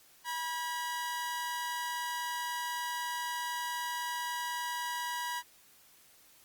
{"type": "tone pair together", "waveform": "sawtooth", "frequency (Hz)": [970, 1631.3], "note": ["B5", "G#6"], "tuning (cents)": [-31, -31], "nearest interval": "major sixth", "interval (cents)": 900, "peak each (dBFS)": [-31, -39], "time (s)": [0.24, 5.43], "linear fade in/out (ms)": 50, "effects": ["white hiss -61 dBFS RMS until 6.44 s", "Opus 48 kbps"]}